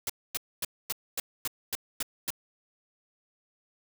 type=noise bursts; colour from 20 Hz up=white; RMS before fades=-31 dBFS; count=9; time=0.07-2.304 s; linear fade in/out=2 ms; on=26 ms; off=250 ms; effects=none